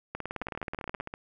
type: two click trains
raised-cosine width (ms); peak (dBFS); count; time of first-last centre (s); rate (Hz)
0.5; -19 / -22; 17 / 12; 0.15-1.001 / 0.42-1.139; 18.8 / 15.3
effects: none